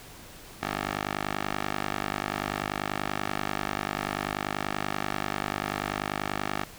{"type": "tone with band-pass filter", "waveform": "10% pulse", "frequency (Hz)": 50.3, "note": "G1", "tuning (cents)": 45, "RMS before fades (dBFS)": -32, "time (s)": [0.61, 6.65], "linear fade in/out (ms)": 20, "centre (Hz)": 1500, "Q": 0.68, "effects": ["pink hiss -47 dBFS RMS until 6.78 s"]}